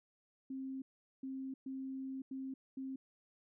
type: tone bursts at uneven times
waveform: sine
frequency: 265.7 Hz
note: C4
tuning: 27 cents sharp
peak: -40 dBFS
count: 5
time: 0.5-0.82 / 1.23-1.54 / 1.66-2.22 / 2.31-2.54 / 2.77-2.96 s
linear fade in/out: 5 ms
effects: none